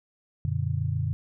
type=chord; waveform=sine; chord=Gb augmented; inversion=none; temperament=equal with one note detuned; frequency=92.5 / 119.4 / 146.83 Hz; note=Gb2 / Bb2 / D3; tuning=0 / +42 / 0 cents; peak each=-29 dBFS; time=0.45-1.13 s; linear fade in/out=0 ms; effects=none